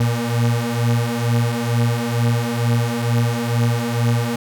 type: beating tone pair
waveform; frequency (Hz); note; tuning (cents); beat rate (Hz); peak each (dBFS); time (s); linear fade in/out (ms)
35% pulse; 116.9 / 119.1; A#2 / A#2; +5 / +38; 2.2; -19 / -17; 0-4.36; 5
effects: none